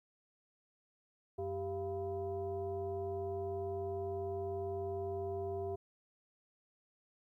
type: tone with frequency modulation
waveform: sine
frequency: 392 Hz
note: G4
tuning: in tune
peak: -36 dBFS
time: 1.38-5.76 s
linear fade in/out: 10 ms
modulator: 299 Hz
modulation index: 0.9
effects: 13-bit